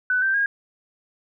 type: tone with pitch steps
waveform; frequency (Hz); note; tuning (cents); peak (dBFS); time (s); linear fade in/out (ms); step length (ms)
sine; 1499 / 1562.7 / 1629; F#6 / G6 / G#6; +22 / -6 / -34; -18; 0.1-0.46; 2; 120
effects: none